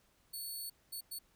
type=tone bursts at uneven times; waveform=5% pulse; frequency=4435 Hz; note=C#8; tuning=in tune; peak=-34 dBFS; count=3; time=0.33-0.7 / 0.92-1.01 / 1.11-1.19 s; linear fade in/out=10 ms; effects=pink hiss -71 dBFS RMS until 1.35 s

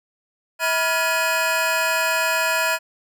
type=tone cluster; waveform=square; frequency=646 / 980 / 1407 / 1692 / 2502 Hz; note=E5 / B5 / F6 / G#6 / D#7; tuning=-35 / -14 / +12 / +32 / +9 cents; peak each=-26 dBFS; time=0.59-2.79 s; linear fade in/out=50 ms; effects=none

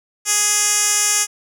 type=tone with band-pass filter; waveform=10% pulse; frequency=415.3 Hz; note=G#4; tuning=in tune; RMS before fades=-17 dBFS; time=0.25-1.27 s; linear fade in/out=50 ms; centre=7900 Hz; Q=2.5; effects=none

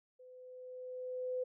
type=tone with level ramp; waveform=sine; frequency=506 Hz; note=B4; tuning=42 cents sharp; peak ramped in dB=-54 to -33 dBFS; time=0.19-1.44 s; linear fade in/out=10 ms; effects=none

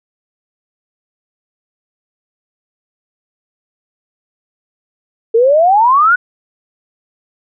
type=exponential sweep; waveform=sine; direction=up; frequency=440 to 1500 Hz; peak=-6 dBFS; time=5.34-6.16 s; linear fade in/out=10 ms; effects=none

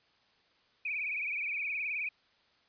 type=tone with vibrato; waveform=sine; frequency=2391 Hz; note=D7; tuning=30 cents sharp; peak=-32 dBFS; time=0.85-2.09 s; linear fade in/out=5 ms; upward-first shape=triangle; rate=19 Hz; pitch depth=130 cents each way; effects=white hiss -68 dBFS RMS until 2.68 s + resampled to 11025 Hz

